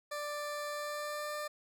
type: tone with pitch glide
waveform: 20% pulse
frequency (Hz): 589 to 596.9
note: D5 to D5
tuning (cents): +5 to +28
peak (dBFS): -32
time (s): 0.11-1.48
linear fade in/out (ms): 10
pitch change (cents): +23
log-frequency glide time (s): 0.7-1.36
effects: none